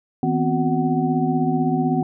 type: tone cluster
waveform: sine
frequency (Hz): 159.6 / 244.9 / 260.8 / 367.3 / 748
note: D#3 / B3 / C4 / F#4 / F#5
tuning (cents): +44 / -14 / -5 / -13 / +19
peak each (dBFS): -23 / -23 / -22 / -27 / -25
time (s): 0.23-2.03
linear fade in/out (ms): 2
effects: none